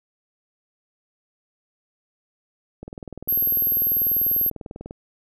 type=click train; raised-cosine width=2 ms; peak=-22 dBFS; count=43; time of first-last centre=2.83-4.909 s; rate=20.2 Hz
type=tone; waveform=sine; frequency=12544 Hz; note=G9; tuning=in tune; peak=-18 dBFS; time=3.28-4.5 s; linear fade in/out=10 ms
effects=none